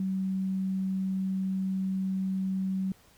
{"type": "tone", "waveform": "sine", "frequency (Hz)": 190.1, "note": "F#3", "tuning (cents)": 47, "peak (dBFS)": -27, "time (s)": [0, 2.92], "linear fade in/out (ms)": 2, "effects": ["pink hiss -60 dBFS RMS until 3.17 s"]}